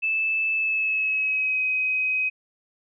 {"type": "tone with pitch glide", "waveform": "sine", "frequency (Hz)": [2627, 2524], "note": ["E7", "D#7"], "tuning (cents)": [-7, 24], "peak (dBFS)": -21, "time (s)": [0.02, 2.3], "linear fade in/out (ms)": 20, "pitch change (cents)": -69, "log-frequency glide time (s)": [0.53, 1.62], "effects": []}